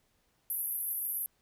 pink band-pass noise, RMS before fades -35 dBFS, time 0.5-1.26 s, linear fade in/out 0 ms, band 11000 to 13000 Hz, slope 96 dB/octave, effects pink hiss -73 dBFS RMS until 1.41 s

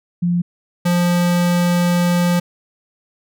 sine / square tone pair in turn, 174.61 / 175.37 Hz, F3 / F3, 0 / +7 cents, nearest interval unison, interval 7 cents, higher second, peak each -14 dBFS, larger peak neither, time 0.22-0.42 / 0.85-2.4 s, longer second, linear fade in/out 10 ms, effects none

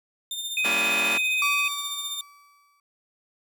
sawtooth tone with tremolo, 3615 Hz, A7, 46 cents sharp, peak -25 dBFS, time 0.31-2.21 s, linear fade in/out 2 ms, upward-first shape sine, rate 15 Hz, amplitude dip 45%
sine tone, 2511 Hz, D#7, 15 cents sharp, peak -22 dBFS, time 0.57-1.68 s, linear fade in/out 2 ms
5% pulse chord, G diminished seventh, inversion none, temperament just, 196 / 235.2 / 282.2 / 338.7 Hz, G3 / Bb3 / Db4 / Fb4, 0 / +16 / +31 / +47 cents, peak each -22 dBFS, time 0.64-1.18 s, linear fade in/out 10 ms
35% pulse tone with exponential decay, 1151 Hz, D6, 35 cents flat, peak -22 dBFS, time 1.42-2.8 s, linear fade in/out 2 ms, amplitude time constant 300 ms
effects none

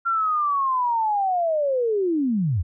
sine linear sweep, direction down, 1381 to 73.42 Hz, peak -19 dBFS, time 0.05-2.63 s, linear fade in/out 20 ms, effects none

